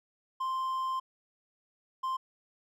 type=tone bursts at uneven times; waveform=triangle; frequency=1046.5 Hz; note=C6; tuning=in tune; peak=-28 dBFS; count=2; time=0.4-1 / 2.03-2.17 s; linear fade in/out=10 ms; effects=none